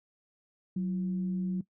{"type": "tone with frequency modulation", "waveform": "sine", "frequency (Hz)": 185, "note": "F#3", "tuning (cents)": 0, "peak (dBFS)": -28, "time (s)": [0.76, 1.61], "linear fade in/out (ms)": 5, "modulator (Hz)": 153, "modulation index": 0.26, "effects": ["noise-tail reverb RT60 0.1 s tail -18 dB re dry", "high-pass 80 Hz 12 dB/octave"]}